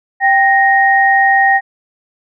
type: tone pair together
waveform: sine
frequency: 784 / 1864.7 Hz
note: G5 / A#6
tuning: 0 / 0 cents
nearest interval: octave + minor third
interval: 1500 cents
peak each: -10 dBFS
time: 0.2-1.61 s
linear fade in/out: 50 ms
effects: none